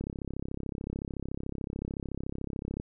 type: click train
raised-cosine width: 3 ms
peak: -22 dBFS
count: 95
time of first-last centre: 0.01-2.799 s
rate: 33.7 Hz
effects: none